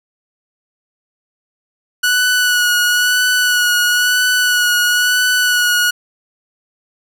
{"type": "tone with vibrato", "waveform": "sawtooth", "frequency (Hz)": 1471, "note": "F#6", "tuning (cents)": -11, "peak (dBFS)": -8, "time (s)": [2.03, 5.91], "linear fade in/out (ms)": 10, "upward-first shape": "sine", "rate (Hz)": 1, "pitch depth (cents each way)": 25, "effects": []}